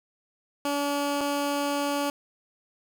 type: tone pair in turn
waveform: 15% pulse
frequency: 285.9 / 285.9 Hz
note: D4 / D4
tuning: -46 / -46 cents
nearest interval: unison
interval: 0 cents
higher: neither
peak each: -19 dBFS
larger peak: neither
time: 0.65-1.21 / 1.21-2.1 s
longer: second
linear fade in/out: 2 ms
effects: none